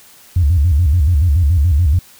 sine tone with vibrato, 79.4 Hz, D#2, 36 cents sharp, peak -8 dBFS, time 0.36-1.99 s, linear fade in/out 5 ms, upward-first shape square, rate 7 Hz, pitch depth 190 cents each way, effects tanh soft clip ceiling -4 dBFS + white hiss -44 dBFS RMS until 2.19 s

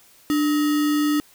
sine tone with sample-and-hold, 296.7 Hz, D4, 18 cents sharp, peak -17 dBFS, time 0.3-1.2 s, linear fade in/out 0 ms, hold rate 1575 Hz, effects white hiss -53 dBFS RMS until 1.34 s

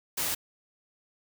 white noise, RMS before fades -30 dBFS, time 0.17-0.35 s, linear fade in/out 10 ms, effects none

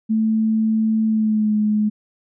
sine tone with pitch glide, 220 to 211.9 Hz, A3 to G#3, 0 to +35 cents, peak -15 dBFS, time 0.09-1.9 s, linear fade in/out 20 ms, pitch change -65 cents, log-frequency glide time 1.06-1.55 s, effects none

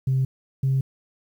sine tone pair in turn, 132 / 133.92 Hz, C3 / C3, +16 / +41 cents, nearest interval unison, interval 25 cents, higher second, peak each -17 dBFS, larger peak neither, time 0.07-0.25 / 0.63-0.81 s, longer neither, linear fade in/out 5 ms, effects tanh soft clip ceiling -15 dBFS + 9-bit

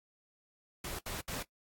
pink noise bursts, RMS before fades -40 dBFS, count 3, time 0.84-1.428 s, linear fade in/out 5 ms, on 150 ms, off 69 ms, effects noise-tail reverb RT60 0.1 s tail -19 dB re dry + AAC 64 kbps

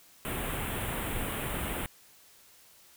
pink band-stop noise, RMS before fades -34 dBFS, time 0.25-1.86 s, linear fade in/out 0 ms, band 3400 to 8400 Hz, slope 48 dB/octave, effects white hiss -58 dBFS RMS until 2.96 s

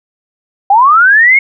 sine linear sweep, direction up, 763 to 2201 Hz, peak -3 dBFS, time 0.7-1.39 s, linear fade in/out 5 ms, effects none

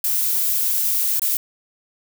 violet noise with dropouts, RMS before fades -20 dBFS, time 0.04-1.37 s, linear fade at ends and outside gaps 2 ms, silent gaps 1.196-1.218 s, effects none

